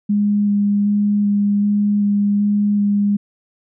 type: tone with vibrato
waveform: sine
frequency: 204.7 Hz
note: G#3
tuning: 25 cents flat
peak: -13 dBFS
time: 0.09-3.17 s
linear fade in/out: 10 ms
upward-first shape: square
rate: 1.3 Hz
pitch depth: 9 cents each way
effects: none